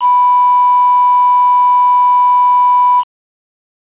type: tone with quantisation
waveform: sine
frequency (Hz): 987.8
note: B5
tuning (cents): 0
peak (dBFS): -6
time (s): 0-3.04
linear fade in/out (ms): 50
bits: 4
effects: resampled to 8000 Hz